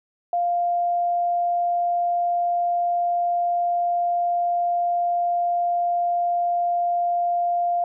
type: tone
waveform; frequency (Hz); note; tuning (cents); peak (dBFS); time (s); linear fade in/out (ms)
sine; 698.5; F5; 0; -19; 0.33-7.84; 2
effects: none